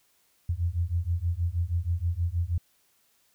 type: beating tone pair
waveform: sine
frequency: 83.1 / 89.4 Hz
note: E2 / F2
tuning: +15 / +41 cents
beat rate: 6.3 Hz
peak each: -28 dBFS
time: 0.49-2.58 s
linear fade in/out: 5 ms
effects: white hiss -67 dBFS RMS until 3.34 s